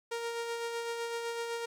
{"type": "tone with tremolo", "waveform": "sawtooth", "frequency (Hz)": 466.2, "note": "A#4", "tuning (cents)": 0, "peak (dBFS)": -29, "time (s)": [0.11, 1.66], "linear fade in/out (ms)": 10, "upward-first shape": "sine", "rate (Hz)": 7.9, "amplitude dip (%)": 35, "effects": ["low-pass 10000 Hz 12 dB/octave", "11-bit"]}